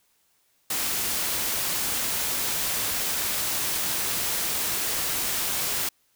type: noise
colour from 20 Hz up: white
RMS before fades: -27 dBFS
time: 0.7-5.89 s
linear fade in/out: 5 ms
effects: white hiss -67 dBFS RMS until 6.15 s